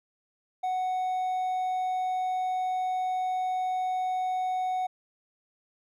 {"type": "tone with hard clipping", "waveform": "triangle", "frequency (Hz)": 741, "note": "F#5", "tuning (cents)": 2, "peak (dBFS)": -27, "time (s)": [0.63, 4.87], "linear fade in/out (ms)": 10, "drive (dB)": 5, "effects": []}